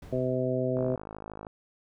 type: noise with exponential decay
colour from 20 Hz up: brown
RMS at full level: -40 dBFS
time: 0.02-0.76 s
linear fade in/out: 5 ms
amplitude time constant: 160 ms
type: harmonic tone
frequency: 128 Hz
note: C3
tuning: 38 cents flat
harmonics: 1 / 2 / 3 / 4 / 5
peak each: -32 / -32 / -32 / -32 / -32 dBFS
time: 0.12-0.96 s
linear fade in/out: 10 ms
type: click train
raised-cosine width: 1 ms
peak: -26 dBFS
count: 38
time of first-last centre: 0.77-1.468 s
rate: 53 Hz
effects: none